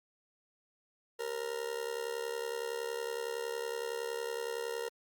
40% pulse tone with amplitude modulation, 466.5 Hz, A#4, 1 cent sharp, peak -31 dBFS, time 1.19-4.89 s, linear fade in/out 10 ms, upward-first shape sine, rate 70.8 Hz, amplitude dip 80%, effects Opus 48 kbps

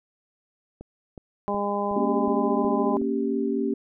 click train, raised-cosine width 2 ms, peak -26 dBFS, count 7, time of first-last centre 0.81-3.016 s, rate 2.72 Hz
harmonic tone, 203.1 Hz, G#3, 38 cents flat, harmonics 1 / 2 / 3 / 4 / 5, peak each -30 / -30 / -30 / -30 / -30 dBFS, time 1.48-2.97 s, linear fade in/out 0 ms
sine chord, G diminished, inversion first, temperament equal, 233.1 / 277.2 / 392 Hz, Bb3 / Db4 / G4, 0 / 0 / 0 cents, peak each -27 dBFS, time 1.96-3.74 s, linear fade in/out 5 ms
effects none

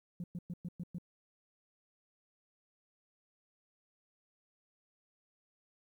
sine tone bursts, 174.61 Hz, F3, in tune, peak -36 dBFS, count 6, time 0.2-0.984 s, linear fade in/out 2 ms, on 39 ms, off 110 ms, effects tanh soft clip ceiling -35 dBFS + 12-bit

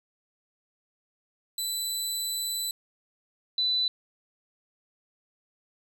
20% pulse / sine tone pair in turn, 3989 / 3989 Hz, B7 / B7, +17 / +17 cents, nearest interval unison, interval 0 cents, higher neither, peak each -23 dBFS, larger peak neither, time 1.58-2.71 / 3.58-3.88 s, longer first, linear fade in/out 2 ms, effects 10-bit

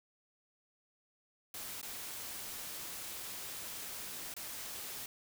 white noise with dropouts, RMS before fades -44 dBFS, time 1.54-5.06 s, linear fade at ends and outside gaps 2 ms, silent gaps 1.815-1.828 / 4.34-4.365 s, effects none

